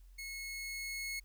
sawtooth tone with level ramp, 2180 Hz, C#7, 29 cents flat, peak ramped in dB -39 to -34 dBFS, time 0.18-1.2 s, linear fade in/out 10 ms, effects added 44 Hz sine -54 dBFS peak until 1.24 s + white hiss -74 dBFS RMS until 1.24 s

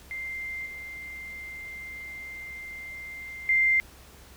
sine tone with level steps, 2093 Hz, C7, in tune, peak -32 / -37 / -19 dBFS, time 0.11-3.8 s, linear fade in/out 0 ms, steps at 0.66 / 3.49 s, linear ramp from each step 2 ms, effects added 66 Hz sine -52 dBFS peak until 4.36 s + pink hiss -52 dBFS RMS until 4.36 s

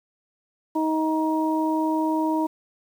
harmonic tone, 315.2 Hz, D#4, 23 cents sharp, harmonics 1 / 2 / 3, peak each -22 / -30 / -26 dBFS, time 0.75-2.47 s, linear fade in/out 10 ms, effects 8-bit

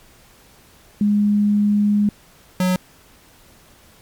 sine / square tone pair in turn, 206.6 / 183.27 Hz, G#3 / F#3, -9 / -16 cents, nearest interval major second, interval 207 cents, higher first, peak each -13 / -16 dBFS, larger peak first, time 1.01-2.09 / 2.6-2.76 s, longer first, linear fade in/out 2 ms, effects pink hiss -50 dBFS RMS until 4.01 s + MP3 96 kbps

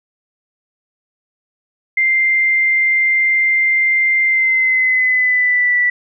sine tone with pitch glide, 2093 to 1964.2 Hz, C7 to B6, 0 to -10 cents, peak -11 dBFS, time 1.97-5.9 s, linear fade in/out 5 ms, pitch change -110 cents, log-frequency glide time 4.24-5.77 s, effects none

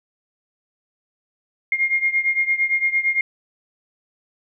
sine beating tone pair, 2126 / 2134.8 Hz, C7 / C7, +27 / +34 cents, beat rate 8.8 Hz, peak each -19 / -22 dBFS, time 1.72-3.21 s, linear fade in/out 2 ms, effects none

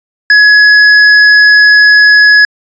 sine tone with hard clipping, 1686 Hz, G#6, 26 cents sharp, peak -3 dBFS, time 0.3-2.45 s, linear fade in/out 2 ms, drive 12 dB, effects resampled to 16000 Hz

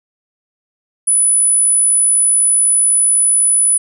sine tone, 9956 Hz, D#9, in tune, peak -9 dBFS, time 1.07-3.78 s, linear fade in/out 10 ms, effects none

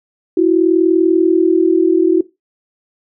sine tone pair together, 329.6 / 370 Hz, E4 / F#4, 0 / 0 cents, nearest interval major second, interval 200 cents, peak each -11 dBFS, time 0.37-2.21 s, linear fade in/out 5 ms, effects noise-tail reverb RT60 0.2 s tail -18 dB re dry

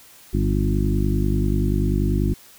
harmonic tone with a mistuned harmonic, 50.3 Hz, G1, 45 cents sharp, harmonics 1 / 2 / 3 / 4 / 5 / 6 / 7, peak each -21 / -24 / -26 / -27 / -28 / -29 / -29 dBFS, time 0.33-2.34 s, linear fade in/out 10 ms, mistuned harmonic 4, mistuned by -37 cents, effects white hiss -48 dBFS RMS until 2.58 s

